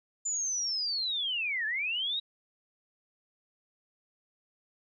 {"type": "linear two-way sweep", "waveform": "sine", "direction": "down then up", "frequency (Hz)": [7130, 1689, 3862], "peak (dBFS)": -29, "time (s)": [0.25, 2.2], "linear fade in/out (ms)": 10, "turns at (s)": 1.66, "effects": []}